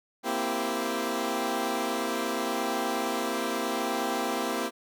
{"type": "chord", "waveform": "15% pulse", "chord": "C dominant seventh", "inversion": "third", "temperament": "equal with one note detuned", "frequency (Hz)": [233.1, 261.6, 332.9, 392], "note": ["Bb3", "C4", "E4", "G4"], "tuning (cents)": [0, 0, 17, 0], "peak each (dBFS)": -27, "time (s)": [0.23, 4.71], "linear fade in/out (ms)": 50, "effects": []}